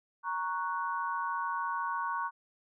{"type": "chord", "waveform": "sine", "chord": "F# major", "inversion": "first", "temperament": "equal with one note detuned", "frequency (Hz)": [935, 1108.7, 1480], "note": ["A#5", "C#6", "F#6"], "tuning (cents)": [5, 0, 0], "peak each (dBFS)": [-35, -34, -38], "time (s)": [0.23, 2.31], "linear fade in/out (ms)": 50, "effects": []}